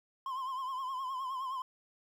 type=tone with vibrato; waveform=triangle; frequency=1046 Hz; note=C6; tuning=1 cent flat; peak=-33 dBFS; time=0.26-1.62 s; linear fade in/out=2 ms; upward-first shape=triangle; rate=9.6 Hz; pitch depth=88 cents each way; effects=11-bit